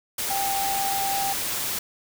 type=tone in noise; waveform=sine; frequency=788 Hz; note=G5; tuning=9 cents sharp; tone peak=-25 dBFS; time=0.3-1.33 s; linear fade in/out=5 ms; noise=white; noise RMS=-28 dBFS; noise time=0.18-1.79 s; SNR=0 dB; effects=none